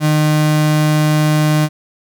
35% pulse tone, 152.7 Hz, D#3, 32 cents flat, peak -9 dBFS, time 0-1.69 s, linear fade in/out 50 ms, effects none

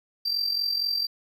triangle tone with amplitude modulation, 4699 Hz, D8, in tune, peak -20 dBFS, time 0.25-1.07 s, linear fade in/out 10 ms, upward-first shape sine, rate 44.2 Hz, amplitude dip 65%, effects none

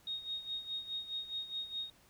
sine tone with tremolo, 3729 Hz, A#7, in tune, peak -35 dBFS, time 0.07-1.9 s, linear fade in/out 2 ms, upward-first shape sine, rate 4.8 Hz, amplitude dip 75%, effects pink hiss -65 dBFS RMS until 2.09 s

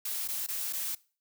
blue noise with dropouts, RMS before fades -34 dBFS, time 0.05-0.95 s, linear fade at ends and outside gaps 5 ms, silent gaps 0.277-0.285 / 0.465-0.485 / 0.727-0.732 s, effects noise-tail reverb RT60 0.4 s tail -22 dB re dry

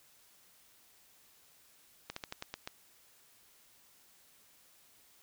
slowing click train, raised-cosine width 0.2 ms, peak -22 dBFS, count 7, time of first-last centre 2.1-2.675 s, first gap 64 ms, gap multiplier 1.16, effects white hiss -64 dBFS RMS until 5.22 s

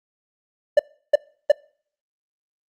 triangle tone bursts, 587.3 Hz, D5, in tune, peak -7 dBFS, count 3, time 0.77-1.519 s, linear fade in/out 5 ms, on 23 ms, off 340 ms, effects noise-tail reverb RT60 0.5 s tail -24 dB re dry + Opus 48 kbps

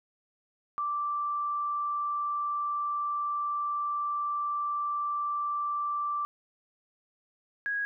sine tone pair in turn, 1172 / 1652 Hz, D6 / G#6, -4 / -10 cents, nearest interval tritone, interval 594 cents, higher second, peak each -28 dBFS, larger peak neither, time 0.78-6.25 / 7.66-7.85 s, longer first, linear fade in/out 0 ms, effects none

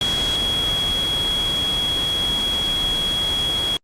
sine tone in noise, 3322 Hz, G#7, in tune, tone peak -19 dBFS, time 0.01-3.77 s, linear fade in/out 2 ms, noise pink, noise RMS -27 dBFS, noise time 0.01-3.77 s, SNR +5 dB, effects low-pass 10000 Hz 12 dB/octave + Opus 48 kbps

